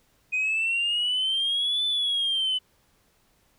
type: exponential two-way sweep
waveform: sine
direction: up then down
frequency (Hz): 2489 to 3520 to 3004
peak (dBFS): -21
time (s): 0.32-2.59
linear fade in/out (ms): 20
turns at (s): 1.85
effects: tanh soft clip ceiling -20 dBFS + pink hiss -65 dBFS RMS until 3.58 s